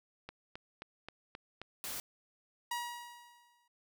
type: click train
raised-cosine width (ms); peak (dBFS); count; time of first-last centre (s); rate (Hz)
0.3; -28; 6; 0.29-1.616; 3.77
type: noise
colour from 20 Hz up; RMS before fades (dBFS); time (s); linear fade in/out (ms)
white; -41; 1.84-2; 0
type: tone with exponential decay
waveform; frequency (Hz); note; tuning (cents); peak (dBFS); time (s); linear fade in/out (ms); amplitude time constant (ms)
sawtooth; 957; A#5; +45; -30; 2.71-3.68; 5; 210
effects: none